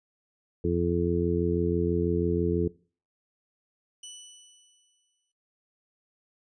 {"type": "harmonic tone", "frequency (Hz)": 86.1, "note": "F2", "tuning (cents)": -24, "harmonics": [1, 2, 3, 4, 5], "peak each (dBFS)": [-30, -30, -33, -29, -29], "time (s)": [0.64, 2.68], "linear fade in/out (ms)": 5}
{"type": "tone with exponential decay", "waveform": "15% pulse", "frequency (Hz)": 2970, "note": "F#7", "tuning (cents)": 6, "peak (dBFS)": -32, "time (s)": [4.03, 5.32], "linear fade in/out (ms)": 5, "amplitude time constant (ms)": 280}
{"effects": ["noise-tail reverb RT60 0.4 s tail -21 dB re dry", "resampled to 22050 Hz"]}